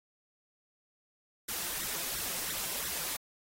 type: noise with flanger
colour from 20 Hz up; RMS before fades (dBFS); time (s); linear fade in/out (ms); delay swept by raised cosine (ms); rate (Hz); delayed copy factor
white; -36; 1.48-3.17; 10; 0.52 to 5.92; 2.9; +0.85
effects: AAC 48 kbps